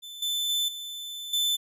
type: tone with level steps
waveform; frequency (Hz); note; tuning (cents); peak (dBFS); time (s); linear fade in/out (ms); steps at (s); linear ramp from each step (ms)
40% pulse; 3523; A7; +1; -38 / -25 / -23 / -34 / -22; 0.02-1.57; 20; 0.22 / 0.49 / 0.68 / 1.33; 5
effects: none